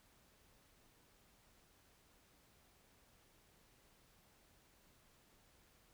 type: silence
effects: pink hiss -70 dBFS RMS until 5.93 s